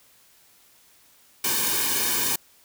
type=noise with comb filter; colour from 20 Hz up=white; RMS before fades=-24 dBFS; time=1.44-2.36 s; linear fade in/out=5 ms; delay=1.5 ms; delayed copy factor=-0.9; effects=white hiss -57 dBFS RMS until 2.64 s